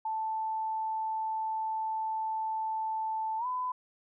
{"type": "tone with pitch glide", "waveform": "sine", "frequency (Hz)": [880, 1005], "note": ["A5", "B5"], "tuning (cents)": [0, 30], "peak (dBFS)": -30, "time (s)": [0.05, 3.72], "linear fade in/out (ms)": 5, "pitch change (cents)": 230, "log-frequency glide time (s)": [3.38, 3.46], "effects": []}